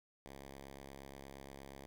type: tone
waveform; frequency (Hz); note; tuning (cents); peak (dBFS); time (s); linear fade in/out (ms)
5% pulse; 68.5; C#2; -20; -39; 0.26-1.86; 0
effects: none